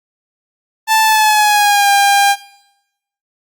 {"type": "tone with pitch glide", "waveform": "sawtooth", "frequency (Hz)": [880, 802.3], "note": ["A5", "G5"], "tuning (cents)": [0, 40], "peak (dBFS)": -5, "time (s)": [0.87, 2.36], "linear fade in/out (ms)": 50, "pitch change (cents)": -160, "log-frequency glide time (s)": [1.03, 1.89], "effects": ["noise-tail reverb RT60 0.9 s tail -19 dB re dry", "Opus 48 kbps"]}